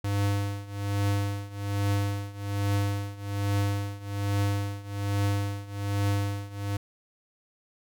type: tone with tremolo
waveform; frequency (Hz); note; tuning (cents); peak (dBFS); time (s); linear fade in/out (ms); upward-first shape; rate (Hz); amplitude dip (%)
square; 100.7; G2; +47; -23; 0.04-6.77; 5; triangle; 1.2; 90
effects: none